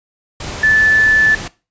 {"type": "tone in noise", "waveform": "sine", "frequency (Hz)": 1748, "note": "A6", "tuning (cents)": -12, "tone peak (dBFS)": -8, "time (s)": [0.63, 1.35], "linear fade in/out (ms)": 5, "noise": "pink", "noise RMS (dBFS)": -26, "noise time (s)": [0.4, 1.48], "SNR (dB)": 15, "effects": ["noise-tail reverb RT60 0.3 s tail -19 dB re dry", "resampled to 16000 Hz"]}